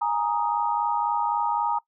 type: chord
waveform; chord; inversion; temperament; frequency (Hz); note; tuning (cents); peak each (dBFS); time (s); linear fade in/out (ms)
sine; Ab suspended second; none; just; 830.6 / 934.4 / 1245.9; Ab5 / Bb5 / Eb6; 0 / +4 / +2; -27 / -24 / -30; 0.01-1.79; 10
effects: noise-tail reverb RT60 0.1 s tail -20 dB re dry